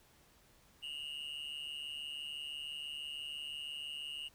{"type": "tone with amplitude modulation", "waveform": "triangle", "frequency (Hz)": 2859, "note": "F7", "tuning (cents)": 40, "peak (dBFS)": -36, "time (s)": [0.82, 4.29], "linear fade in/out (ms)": 20, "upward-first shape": "sine", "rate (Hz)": 146, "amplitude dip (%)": 80, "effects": ["pink hiss -66 dBFS RMS until 4.34 s"]}